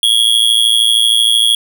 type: tone with amplitude modulation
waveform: square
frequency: 3300 Hz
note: G#7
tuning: 12 cents flat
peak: -5 dBFS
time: 0.03-1.55 s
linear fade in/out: 2 ms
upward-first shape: sine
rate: 113 Hz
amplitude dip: 95%
effects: none